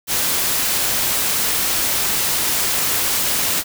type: noise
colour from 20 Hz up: white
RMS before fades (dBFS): -19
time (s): 0.07-3.64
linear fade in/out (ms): 50
effects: none